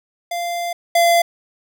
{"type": "tone pair in turn", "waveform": "square", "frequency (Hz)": [693, 685], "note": ["F5", "F5"], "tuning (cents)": [-14, -34], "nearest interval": "unison", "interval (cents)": 20, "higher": "first", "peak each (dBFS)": [-22, -12], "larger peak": "second", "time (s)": [[0.31, 0.73], [0.95, 1.22]], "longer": "first", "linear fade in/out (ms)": 5, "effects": []}